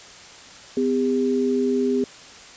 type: tone pair together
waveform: sine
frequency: 253.5 / 402.4 Hz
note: B3 / G4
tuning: +45 / +45 cents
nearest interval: minor sixth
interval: 800 cents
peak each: -21 dBFS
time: 0.77-2.04 s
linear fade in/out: 2 ms
effects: white hiss -43 dBFS RMS until 2.56 s + resampled to 16000 Hz